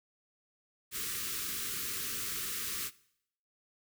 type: band-stop noise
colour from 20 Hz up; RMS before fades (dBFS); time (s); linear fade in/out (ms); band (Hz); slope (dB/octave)
white; -37; 0.91-2.91; 50; 480 to 1100; 96
effects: noise-tail reverb RT60 0.7 s tail -20 dB re dry